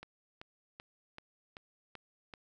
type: click train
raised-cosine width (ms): 0.3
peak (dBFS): -30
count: 7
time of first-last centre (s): 0.03-2.338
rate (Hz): 2.6
effects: none